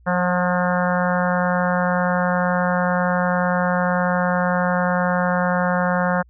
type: harmonic tone with a mistuned harmonic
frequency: 178.9 Hz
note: F3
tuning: 42 cents sharp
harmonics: 1 / 3 / 4 / 5 / 6 / 7 / 8 / 9 / 10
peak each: -21 / -23 / -26 / -28 / -28 / -30 / -27 / -29 / -33 dBFS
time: 0.06-6.23 s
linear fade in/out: 20 ms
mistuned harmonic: 4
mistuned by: +23 cents
effects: added 60 Hz sine -48 dBFS peak until 6.29 s